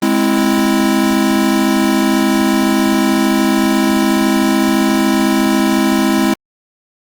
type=chord; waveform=square; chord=Ab augmented; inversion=none; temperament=equal; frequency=207.7 / 261.6 / 329.6 Hz; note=Ab3 / C4 / E4; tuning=0 / 0 / 0 cents; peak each=-16 dBFS; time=0.02-6.34 s; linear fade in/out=5 ms; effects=Opus 24 kbps